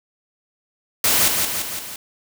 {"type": "noise with echo", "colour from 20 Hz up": "white", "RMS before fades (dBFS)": -17, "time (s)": [1.04, 1.28], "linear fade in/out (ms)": 2, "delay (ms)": 170, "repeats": 4, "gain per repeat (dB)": -4, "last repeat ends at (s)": 1.96, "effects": []}